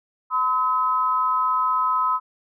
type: tone pair together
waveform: sine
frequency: 1016.7 / 1281 Hz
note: B5 / E6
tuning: +50 / -50 cents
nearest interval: major third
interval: 400 cents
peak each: -21 dBFS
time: 0.3-2.2 s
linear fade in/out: 50 ms
effects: none